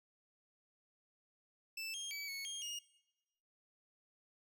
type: tone with pitch steps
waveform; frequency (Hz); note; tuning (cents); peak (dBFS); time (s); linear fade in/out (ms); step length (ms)
25% pulse; 2646 / 3225 / 2286 / 2205 / 3228 / 2854; E7 / G7 / D7 / C#7 / G#7 / F7; +6 / +48 / -47 / -10 / -50 / +37; -38; 1.77-2.79; 5; 170
effects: noise-tail reverb RT60 1.0 s tail -21 dB re dry